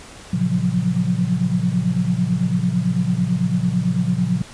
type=chord; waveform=sine; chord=Gb major seventh; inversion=first; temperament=equal with one note detuned; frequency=116.54 / 138.59 / 174.61 / 183.61 Hz; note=Bb2 / Db3 / F3 / Gb3; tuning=0 / 0 / 0 / -13 cents; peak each=-25 / -25 / -20 / -21 dBFS; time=0.33-4.42 s; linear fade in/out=5 ms; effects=pink hiss -40 dBFS RMS until 4.53 s + resampled to 22050 Hz